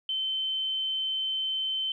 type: tone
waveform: sine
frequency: 3081 Hz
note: G7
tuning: 31 cents flat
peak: -27 dBFS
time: 0.09-1.92 s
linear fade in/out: 2 ms
effects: 11-bit